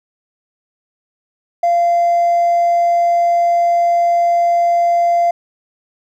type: tone with hard clipping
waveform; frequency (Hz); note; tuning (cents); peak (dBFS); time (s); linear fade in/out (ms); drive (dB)
triangle; 690; F5; -21; -10; 1.63-5.31; 5; 2
effects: none